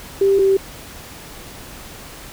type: tone pair in turn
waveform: sine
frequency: 392.7 / 388 Hz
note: G4 / G4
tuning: +3 / -18 cents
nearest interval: unison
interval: 21 cents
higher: first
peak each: -11 dBFS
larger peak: neither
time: 0.21-0.39 / 0.39-0.57 s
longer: neither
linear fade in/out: 5 ms
effects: pink hiss -37 dBFS RMS until 2.32 s